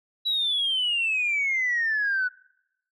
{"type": "exponential sweep", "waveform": "sine", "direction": "down", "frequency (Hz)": [3942, 1472], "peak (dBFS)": -21, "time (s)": [0.25, 2.29], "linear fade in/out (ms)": 20, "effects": ["noise-tail reverb RT60 0.9 s tail -26 dB re dry", "tanh soft clip ceiling -18 dBFS"]}